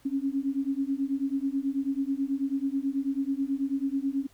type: beating tone pair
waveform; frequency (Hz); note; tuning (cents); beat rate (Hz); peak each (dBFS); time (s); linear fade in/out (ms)
sine; 269.6 / 278.8; C#4 / C#4; -48 / +10; 9.2; -29 / -29; 0.05-4.27; 10
effects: pink hiss -61 dBFS RMS until 4.33 s

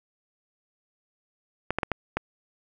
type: clicks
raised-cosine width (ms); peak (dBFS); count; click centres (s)
0.5; -10; 5; 1.706 / 1.786 / 1.832 / 1.917 / 2.17
effects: none

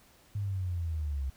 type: linear sweep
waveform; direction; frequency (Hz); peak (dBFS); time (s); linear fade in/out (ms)
sine; down; 103.83 to 65; -30; 0.35-1.3; 5
effects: pink hiss -61 dBFS RMS until 1.36 s

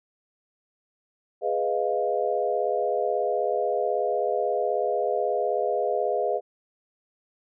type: chord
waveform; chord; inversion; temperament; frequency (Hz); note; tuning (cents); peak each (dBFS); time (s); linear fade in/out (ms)
sine; F half-diminished seventh; first; equal; 415.3 / 493.9 / 622.3 / 698.5; Ab4 / Cb5 / Eb5 / F5; 0 / 0 / 0 / 0; -28; 1.41-6.41; 50
effects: none

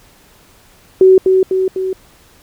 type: tone with echo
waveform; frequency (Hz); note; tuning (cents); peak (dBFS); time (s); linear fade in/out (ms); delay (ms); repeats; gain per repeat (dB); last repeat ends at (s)
sine; 376.6; F#4; +31; -3; 1.01-1.18; 2; 250; 3; -4; 1.93
effects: pink hiss -47 dBFS RMS until 2.42 s

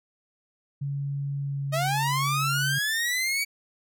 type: tone with pitch glide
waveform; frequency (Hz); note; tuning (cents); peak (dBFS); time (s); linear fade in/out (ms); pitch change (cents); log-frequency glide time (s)
sine; 140.6 to 138.99; C#3 to C#3; +25 to +5; -27; 0.81-2.79; 10; -20; 1.39-1.72
type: linear sweep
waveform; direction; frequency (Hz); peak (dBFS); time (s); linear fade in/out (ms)
sawtooth; up; 614 to 2285; -21; 1.72-3.45; 20
effects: none

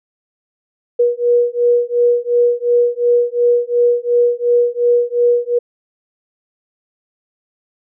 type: beating tone pair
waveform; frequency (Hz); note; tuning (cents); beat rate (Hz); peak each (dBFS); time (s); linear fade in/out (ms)
sine; 480 / 482.8; B4 / B4; -49 / -39; 2.8; -14; 0.99-5.59; 10
effects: none

